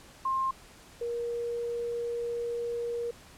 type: tone pair in turn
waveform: sine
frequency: 1060 / 473 Hz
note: C6 / A#4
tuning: +22 / +25 cents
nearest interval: octave + major second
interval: 1397 cents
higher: first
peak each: -26 / -30 dBFS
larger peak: first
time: 0.25-0.51 / 1.01-3.11 s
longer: second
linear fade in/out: 5 ms
effects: pink hiss -53 dBFS RMS until 3.37 s + low-pass 11000 Hz 12 dB/octave